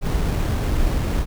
brown noise with sample-and-hold, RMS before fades -20 dBFS, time 0.01-1.26 s, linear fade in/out 50 ms, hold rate 4900 Hz, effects none

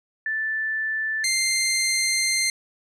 sine / 15% pulse tone pair in turn, 1760 / 2093 Hz, A6 / C7, 0 / 0 cents, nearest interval minor third, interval 300 cents, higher second, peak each -23 / -14 dBFS, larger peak second, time 0.26-1.24 / 1.24-2.5 s, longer second, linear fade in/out 2 ms, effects resampled to 32000 Hz

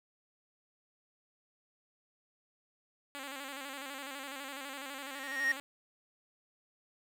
5% pulse tone with vibrato, 274.7 Hz, C#4, 16 cents flat, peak -30 dBFS, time 3.15-5.6 s, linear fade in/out 0 ms, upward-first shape square, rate 12 Hz, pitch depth 62 cents each way
triangle tone with exponential growth, 1864.7 Hz, A#6, in tune, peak -23 dBFS, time 4.96-5.52 s, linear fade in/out 5 ms, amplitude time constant 120 ms
effects none

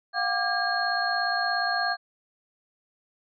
sine tone cluster, 706 / 763 / 1181 / 1620 / 4267 Hz, F5 / G5 / D6 / G#6 / C8, +19 / -47 / +9 / -43 / +33 cents, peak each -29 / -32 / -33 / -27 / -32 dBFS, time 0.13-1.97 s, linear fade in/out 50 ms, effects none

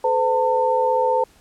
sine tone cluster, 433.7 / 509 / 898 Hz, A4 / C5 / A5, -25 / -48 / +35 cents, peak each -26 / -19 / -19 dBFS, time 0.04-1.24 s, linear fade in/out 5 ms, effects pink hiss -54 dBFS RMS until 1.4 s + low-pass 12000 Hz 12 dB/octave

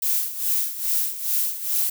violet noise with tremolo, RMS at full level -21 dBFS, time 0.02-1.9 s, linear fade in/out 5 ms, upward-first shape sine, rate 2.4 Hz, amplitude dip 75%, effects none

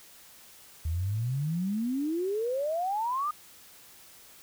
sine exponential sweep, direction up, 76.1 to 1244.5 Hz, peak -27 dBFS, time 0.85-3.31 s, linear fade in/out 5 ms, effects white hiss -53 dBFS RMS until 4.42 s

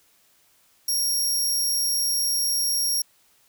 20% pulse tone, 5588 Hz, F8, in tune, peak -16 dBFS, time 0.88-3.02 s, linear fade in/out 5 ms, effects white hiss -61 dBFS RMS until 3.48 s

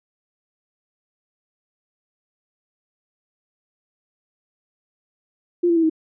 sine tone with pitch steps, 349.2 / 338.5 / 328.1 / 318 Hz, F4 / E4 / E4 / D#4, 0 / +46 / -8 / +38 cents, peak -14 dBFS, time 5.63-5.898 s, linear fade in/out 10 ms, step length 67 ms, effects none

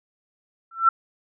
sine tone with exponential growth, 1344 Hz, E6, 33 cents sharp, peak -9 dBFS, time 0.71-0.89 s, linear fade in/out 5 ms, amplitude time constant 39 ms, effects none

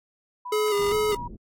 sine tone with pitch glide, 987.8 to 961.9 Hz, B5 to B5, 0 to -46 cents, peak -32 dBFS, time 0.45-1.28 s, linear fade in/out 10 ms, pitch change -46 cents, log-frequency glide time 0.68-1.02 s
square tone with vibrato, 416.5 Hz, G#4, 5 cents sharp, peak -22 dBFS, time 0.52-1.15 s, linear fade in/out 5 ms, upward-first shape square, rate 2.5 Hz, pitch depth 38 cents each way
pink low-pass noise, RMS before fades -39 dBFS, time 0.78-1.37 s, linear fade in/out 20 ms, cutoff 370 Hz, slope 24 dB/octave
effects AAC 64 kbps

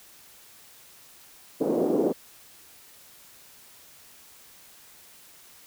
white band-pass noise, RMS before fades -24 dBFS, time 1.6-2.13 s, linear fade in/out 20 ms, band 230 to 490 Hz, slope 24 dB/octave, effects white hiss -52 dBFS RMS until 5.66 s

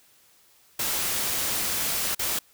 white noise with dropouts, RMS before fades -27 dBFS, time 0.79-2.39 s, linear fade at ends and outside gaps 5 ms, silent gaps 2.149-2.192 s, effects white hiss -59 dBFS RMS until 2.53 s

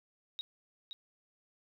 sine tone with echo, 3796 Hz, A#7, 31 cents sharp, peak -36 dBFS, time 0.39-0.41 s, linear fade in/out 0 ms, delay 520 ms, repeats 1, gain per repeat -6 dB, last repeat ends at 0.93 s, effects 13-bit

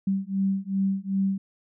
sine beating tone pair, 192.9 / 195.5 Hz, G3 / G3, -28 / -4 cents, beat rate 2.6 Hz, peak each -26 dBFS, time 0.07-1.38 s, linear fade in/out 5 ms, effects none

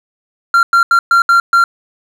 triangle tone bursts at uneven times, 1379 Hz, F6, 22 cents flat, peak -4 dBFS, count 6, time 0.54-0.63 / 0.73-0.83 / 0.91-0.99 / 1.11-1.22 / 1.29-1.4 / 1.53-1.64 s, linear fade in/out 2 ms, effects none

